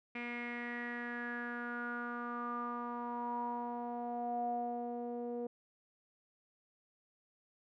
sawtooth tone with low-pass filter sweep, 240 Hz, B3, 49 cents flat, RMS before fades -40 dBFS, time 0.15-5.47 s, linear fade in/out 5 ms, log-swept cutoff 2300 to 550 Hz, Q 9, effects none

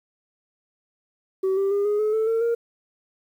sine tone with pitch steps, 381.1 / 392.3 / 403.8 / 415.6 / 427.8 / 440.3 / 453.2 / 466.5 Hz, G4 / G4 / G#4 / G#4 / A4 / A4 / A#4 / A#4, -49 / +1 / -49 / +1 / -49 / +1 / -49 / +1 cents, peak -17 dBFS, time 1.43-2.55 s, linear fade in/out 10 ms, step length 140 ms, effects tanh soft clip ceiling -18 dBFS + 9-bit

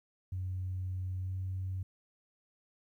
sine tone with pitch glide, 92.5 to 93.74 Hz, F#2 to F#2, 0 to +23 cents, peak -33 dBFS, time 0.32-1.83 s, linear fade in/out 5 ms, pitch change +23 cents, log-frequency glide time 1.2-1.33 s, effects tanh soft clip ceiling -29 dBFS + 12-bit

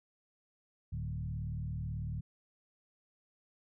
sine tone with frequency modulation, 110.6 Hz, A2, 9 cents sharp, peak -35 dBFS, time 0.92-2.21 s, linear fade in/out 10 ms, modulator 38.2 Hz, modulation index 1.3, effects none

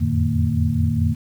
sine tone cluster, 85 / 89.8 / 112.3 / 150.6 / 229 Hz, F2 / F2 / A2 / D3 / A#3, -46 / +49 / +36 / +44 / -31 cents, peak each -23 dBFS, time 0-1.15 s, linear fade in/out 20 ms, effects 8-bit

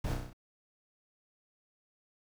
brown noise with echo, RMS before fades -34 dBFS, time 0.04-0.14 s, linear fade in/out 5 ms, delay 32 ms, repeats 6, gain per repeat -3 dB, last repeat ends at 0.332 s, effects none

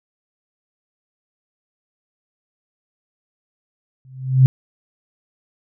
sine tone with exponential growth, 130.81 Hz, C3, in tune, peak -4 dBFS, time 4.05-4.46 s, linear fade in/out 0 ms, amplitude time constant 87 ms, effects none

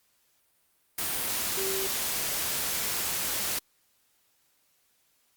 sine tone in noise, 386.3 Hz, G4, 25 cents flat, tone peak -32 dBFS, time 1.57-1.87 s, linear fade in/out 5 ms, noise white, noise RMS -30 dBFS, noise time 0.98-3.59 s, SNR -5 dB, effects white hiss -69 dBFS RMS until 5.36 s + Opus 48 kbps

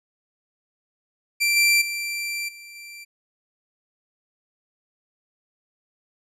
sawtooth tone with level steps, 2352 Hz, D7, 2 cents sharp, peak -15 / -12 / -23 / -37 / -35 dBFS, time 1.4-3.05 s, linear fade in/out 20 ms, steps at 1.56 / 1.81 / 2.48 / 2.75 s, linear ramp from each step 10 ms, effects resampled to 32000 Hz

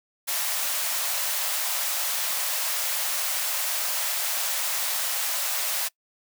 white high-pass noise, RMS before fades -27 dBFS, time 0.27-5.89 s, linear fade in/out 20 ms, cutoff 530 Hz, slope 96 dB/octave, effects noise-tail reverb RT60 0.1 s tail -23 dB re dry

